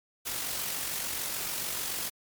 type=noise with amplitude modulation; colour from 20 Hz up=white; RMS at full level=-32 dBFS; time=0.25-2.1 s; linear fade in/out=20 ms; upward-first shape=sine; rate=46.8 Hz; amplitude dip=35%; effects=MP3 96 kbps